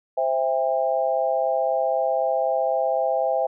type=chord; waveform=sine; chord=C major; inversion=none; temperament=equal with one note detuned; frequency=523.3 / 659.3 / 803.2 Hz; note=C5 / E5 / G5; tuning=0 / 0 / +42 cents; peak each=-24 / -23 / -25 dBFS; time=0.17-3.47 s; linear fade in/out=10 ms; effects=none